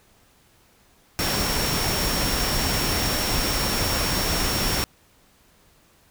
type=tone in noise; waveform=sine; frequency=5500 Hz; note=F8; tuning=27 cents flat; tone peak=-29 dBFS; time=1.19-4.84 s; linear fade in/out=0 ms; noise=pink; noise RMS=-24 dBFS; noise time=1.19-4.84 s; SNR=-8 dB; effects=pink hiss -58 dBFS RMS until 6.1 s

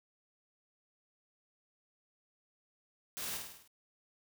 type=noise with echo; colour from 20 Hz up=white; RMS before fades=-41 dBFS; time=3.17-3.37 s; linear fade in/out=0 ms; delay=51 ms; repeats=6; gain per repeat=-4 dB; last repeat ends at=3.676 s; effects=none

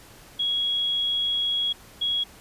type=tone pair in turn; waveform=sine; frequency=3322 / 3322 Hz; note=G#7 / G#7; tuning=0 / 0 cents; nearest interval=unison; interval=0 cents; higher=neither; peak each=-22 dBFS; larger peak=neither; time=0.39-1.73 / 2.01-2.24 s; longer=first; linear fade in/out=10 ms; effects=pink hiss -49 dBFS RMS until 2.4 s + resampled to 32000 Hz

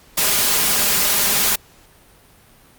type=noise with comb filter; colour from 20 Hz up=white; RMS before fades=-17 dBFS; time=0.17-1.56 s; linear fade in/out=10 ms; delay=4.9 ms; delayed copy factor=+0.5; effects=pink hiss -50 dBFS RMS until 2.78 s + Opus 48 kbps

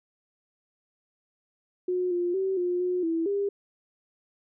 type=tone with pitch steps; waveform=sine; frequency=362.8 / 351.3 / 382.6 / 355.7 / 361.3 / 328.9 / 401.4 Hz; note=F#4 / F4 / G4 / F4 / F#4 / E4 / G4; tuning=-34 / +10 / -42 / +32 / -41 / -4 / +41 cents; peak=-24 dBFS; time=1.88-3.49 s; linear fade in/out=5 ms; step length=230 ms; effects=none

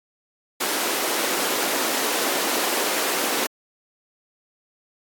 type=high-pass noise; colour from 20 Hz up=pink; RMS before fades=-24 dBFS; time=0.6-3.47 s; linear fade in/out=10 ms; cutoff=290 Hz; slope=24 dB/octave; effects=AAC 64 kbps

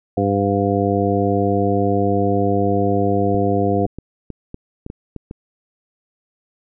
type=harmonic tone; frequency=100.2 Hz; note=G2; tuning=38 cents sharp; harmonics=1 / 2 / 3 / 4 / 5 / 7; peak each=-22 / -22 / -22 / -22 / -22 / -22 dBFS; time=0.17-3.86 s; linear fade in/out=5 ms
type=clicks; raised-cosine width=3 ms; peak=-17 dBFS; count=9; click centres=3.347 / 3.864 / 3.986 / 4.303 / 4.544 / 4.864 / 4.901 / 5.163 / 5.311 s
effects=none

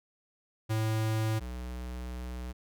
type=tone pair in turn; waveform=square; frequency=110 / 61.74 Hz; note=A2 / B1; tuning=0 / 0 cents; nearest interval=minor seventh; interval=1000 cents; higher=first; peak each=-28 / -37 dBFS; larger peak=first; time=0.69-1.4 / 1.4-2.53 s; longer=second; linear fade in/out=20 ms; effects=none

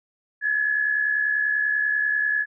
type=tone with amplitude modulation; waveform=sine; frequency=1700 Hz; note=G#6; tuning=40 cents sharp; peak=-17 dBFS; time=0.41-2.46 s; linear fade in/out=50 ms; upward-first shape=sine; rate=70.2 Hz; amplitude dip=60%; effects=none

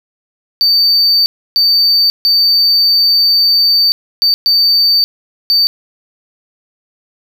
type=tone bursts at uneven times; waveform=triangle; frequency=4591 Hz; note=D8; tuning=40 cents flat; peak=-6 dBFS; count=6; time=0.61-1.26 / 1.56-2.1 / 2.25-3.92 / 4.22-4.34 / 4.46-5.04 / 5.5-5.67 s; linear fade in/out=0 ms; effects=none

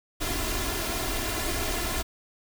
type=noise with comb filter; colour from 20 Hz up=pink; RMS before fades=-29 dBFS; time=0.2-2.03 s; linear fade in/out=20 ms; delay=2.9 ms; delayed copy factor=+0.7; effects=none

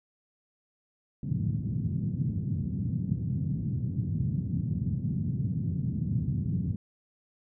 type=band-pass noise; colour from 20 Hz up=pink; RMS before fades=-30 dBFS; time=1.23-6.76 s; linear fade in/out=2 ms; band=100 to 190 Hz; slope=24 dB/octave; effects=none

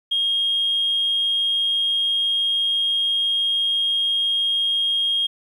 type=tone; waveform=sine; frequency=3247 Hz; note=G#7; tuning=40 cents flat; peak=-17 dBFS; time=0.11-5.27 s; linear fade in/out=10 ms; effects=tanh soft clip ceiling -13 dBFS + 9-bit

